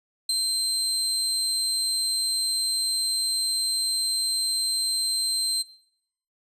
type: tone with ADSR envelope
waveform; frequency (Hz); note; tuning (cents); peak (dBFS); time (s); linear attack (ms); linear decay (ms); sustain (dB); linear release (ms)
30% pulse; 4129; C8; -24; -18; 0.29-5.63; 4; 23; -2; 18
effects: noise-tail reverb RT60 0.7 s tail -19 dB re dry + resampled to 32000 Hz